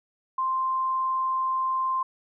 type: tone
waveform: sine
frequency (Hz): 1046.5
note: C6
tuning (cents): 0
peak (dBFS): -23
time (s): 0.38-2.03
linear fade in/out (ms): 5
effects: none